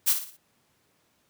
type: noise with echo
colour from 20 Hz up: blue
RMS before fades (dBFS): -21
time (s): 0.06-0.14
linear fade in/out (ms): 20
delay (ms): 58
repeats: 4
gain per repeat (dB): -8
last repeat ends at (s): 0.372
effects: pink hiss -68 dBFS RMS until 1.29 s + high-pass 100 Hz 12 dB/octave